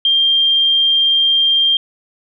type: tone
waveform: sine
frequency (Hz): 3189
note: G7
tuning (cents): +29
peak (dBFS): -10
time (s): 0.05-1.77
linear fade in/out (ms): 2
effects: none